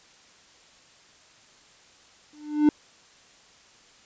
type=tone with exponential growth; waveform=triangle; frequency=299.1 Hz; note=D4; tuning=32 cents sharp; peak=-10 dBFS; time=2.33-2.69 s; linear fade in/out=2 ms; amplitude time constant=78 ms; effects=white hiss -55 dBFS RMS until 4.05 s + resampled to 16000 Hz